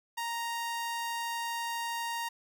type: tone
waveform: sawtooth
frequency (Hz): 932.3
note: A#5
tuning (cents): 0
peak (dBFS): -29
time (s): 0.17-2.29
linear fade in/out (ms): 10
effects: none